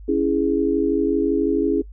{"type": "chord", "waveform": "sine", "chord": "C# minor", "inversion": "none", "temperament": "equal", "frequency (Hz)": [277.2, 329.6, 415.3], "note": ["C#4", "E4", "G#4"], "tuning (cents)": [0, 0, 0], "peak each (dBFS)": -21, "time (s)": [0.08, 1.82], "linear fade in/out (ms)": 10, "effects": ["noise-tail reverb RT60 0.1 s tail -21 dB re dry", "added 50 Hz sine -36 dBFS peak until 1.92 s"]}